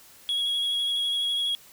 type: tone with vibrato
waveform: sine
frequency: 3322 Hz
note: G#7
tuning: in tune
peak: -21 dBFS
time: 0.29-1.55 s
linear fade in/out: 0 ms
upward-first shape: sine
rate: 12 Hz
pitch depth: 16 cents each way
effects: tanh soft clip ceiling -23 dBFS + white hiss -52 dBFS RMS until 1.72 s